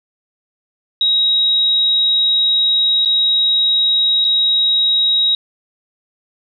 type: tone with dropouts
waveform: sine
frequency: 3810 Hz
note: A#7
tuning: 37 cents sharp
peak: -11 dBFS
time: 1.01-5.35 s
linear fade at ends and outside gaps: 2 ms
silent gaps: 3.05-3.057 / 4.244-4.248 s
effects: none